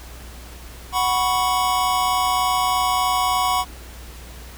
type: chord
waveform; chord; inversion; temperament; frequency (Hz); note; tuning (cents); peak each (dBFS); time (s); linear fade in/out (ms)
square; F# suspended fourth; none; just; 740 / 986.7 / 1110; F#5 / B5 / C#6; 0 / -2 / +2; -23; 0.92-3.65; 50
effects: added 60 Hz sine -38 dBFS peak until 4.57 s + pink hiss -42 dBFS RMS until 4.57 s